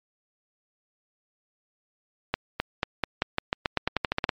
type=accelerating click train; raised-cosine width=0.3 ms; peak=-7 dBFS; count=16; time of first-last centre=2.34-4.292 s; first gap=260 ms; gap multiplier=0.89; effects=low-pass 5000 Hz 12 dB/octave + MP3 64 kbps